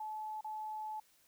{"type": "tone with dropouts", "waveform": "sine", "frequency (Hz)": 862, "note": "A5", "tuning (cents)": -36, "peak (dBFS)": -39, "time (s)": [0, 1], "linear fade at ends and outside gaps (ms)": 5, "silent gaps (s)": [0.41, 0.444], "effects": ["white hiss -69 dBFS RMS until 1.27 s"]}